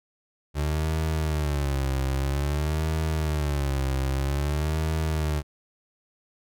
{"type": "tone with vibrato", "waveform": "30% pulse", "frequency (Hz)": 72.7, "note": "D2", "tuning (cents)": -17, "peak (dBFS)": -21, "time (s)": [0.54, 5.43], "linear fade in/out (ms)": 50, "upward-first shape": "sine", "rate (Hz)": 0.51, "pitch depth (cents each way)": 150, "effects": []}